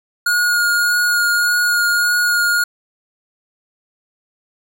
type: tone with vibrato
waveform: square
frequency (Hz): 1435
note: F6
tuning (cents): +47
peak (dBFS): -14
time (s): 0.26-2.64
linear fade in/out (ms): 5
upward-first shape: sine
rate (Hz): 1.7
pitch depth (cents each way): 13
effects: none